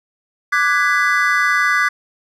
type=chord; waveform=triangle; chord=G# half-diminished seventh; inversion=second; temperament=equal with one note detuned; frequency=1174.7 / 1480 / 1661.2 / 1996.2 Hz; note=D6 / F#6 / G#6 / B6; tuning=0 / 0 / 0 / +18 cents; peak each=-17 dBFS; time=0.52-1.89 s; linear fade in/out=10 ms; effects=none